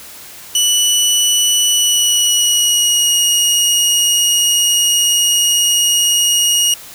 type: tone with pitch glide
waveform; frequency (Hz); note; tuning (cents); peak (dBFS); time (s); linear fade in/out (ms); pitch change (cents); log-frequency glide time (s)
20% pulse; 2960 to 2877; F#7 to F#7; 0 to -49; -5; 0.55-6.74; 2; -49; 1.7-3.21
effects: white hiss -35 dBFS RMS until 6.94 s